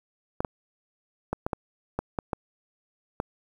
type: clicks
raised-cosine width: 1 ms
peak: -13 dBFS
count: 9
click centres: 0.405 / 0.448 / 1.33 / 1.465 / 1.532 / 1.99 / 2.188 / 2.332 / 3.201 s
effects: 8-bit